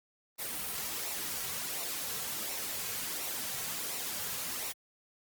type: noise with flanger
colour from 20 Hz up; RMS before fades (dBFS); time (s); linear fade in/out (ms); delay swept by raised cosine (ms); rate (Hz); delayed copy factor
white; -37; 0.38-4.73; 20; 0.61 to 3.41; 1.4; -0.5
effects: Opus 32 kbps